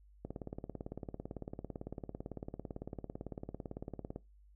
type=click train; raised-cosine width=2 ms; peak=-28 dBFS; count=71; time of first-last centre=0.25-4.161 s; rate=17.9 Hz; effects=noise-tail reverb RT60 0.2 s tail -19 dB re dry + added 50 Hz sine -59 dBFS peak until 4.55 s